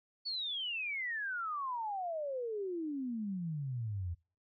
sine exponential sweep, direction down, 4525 to 82.41 Hz, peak -35 dBFS, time 0.25-4.15 s, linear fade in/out 20 ms, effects noise-tail reverb RT60 0.4 s tail -25 dB re dry + AAC 64 kbps

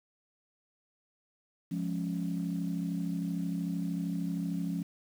sine chord, Db major, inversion first, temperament equal, 174.61 / 207.7 / 277.2 Hz, F3 / Ab3 / Db4, 0 / 0 / 0 cents, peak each -32 / -37 / -36 dBFS, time 1.71-4.83 s, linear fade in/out 10 ms, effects tanh soft clip ceiling -23 dBFS + 9-bit

